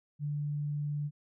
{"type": "tone", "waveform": "sine", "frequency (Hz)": 146.83, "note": "D3", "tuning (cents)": 0, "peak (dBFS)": -31, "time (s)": [0.19, 1.11], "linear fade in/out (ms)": 50, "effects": []}